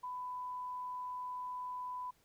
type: tone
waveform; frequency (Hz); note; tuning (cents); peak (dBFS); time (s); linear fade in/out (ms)
sine; 998; B5; +18; -39; 0.03-2.11; 10
effects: pink hiss -71 dBFS RMS until 2.24 s